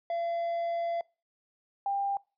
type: tone pair in turn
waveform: triangle / sine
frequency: 680 / 796.1 Hz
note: F5 / G5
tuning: -46 / +27 cents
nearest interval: minor third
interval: 273 cents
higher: second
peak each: -27 dBFS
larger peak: neither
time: 0.1-1.01 / 1.86-2.17 s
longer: first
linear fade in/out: 2 ms
effects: noise-tail reverb RT60 0.3 s tail -24 dB re dry + resampled to 11025 Hz